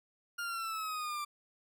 40% pulse exponential sweep, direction down, 1416 to 1174.7 Hz, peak -35 dBFS, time 0.38-1.25 s, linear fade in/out 10 ms, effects none

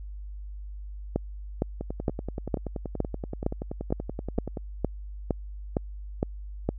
two click trains, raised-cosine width 2 ms, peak -11 / -19 dBFS, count 13 / 30, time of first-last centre 1.16-6.69 / 1.81-4.572 s, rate 2.17 / 10.5 Hz, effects added 50 Hz sine -36 dBFS peak until 6.78 s

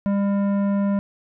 sine tone with tanh clipping, 200 Hz, G3, 35 cents sharp, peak -20 dBFS, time 0.06-0.99 s, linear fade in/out 0 ms, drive 13 dB, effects none

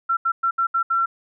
sine tone bursts at uneven times, 1355 Hz, E6, 47 cents sharp, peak -17 dBFS, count 6, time 0.09-0.17 / 0.25-0.32 / 0.43-0.51 / 0.58-0.67 / 0.74-0.83 / 0.9-1.06 s, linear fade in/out 10 ms, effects none

